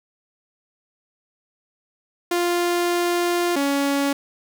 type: tone pair in turn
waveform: sawtooth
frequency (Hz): 349.2 / 280.4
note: F4 / C#4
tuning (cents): 0 / +20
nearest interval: major third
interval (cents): 380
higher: first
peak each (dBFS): -15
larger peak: neither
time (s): 2.31-3.56 / 3.56-4.13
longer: first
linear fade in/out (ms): 5
effects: none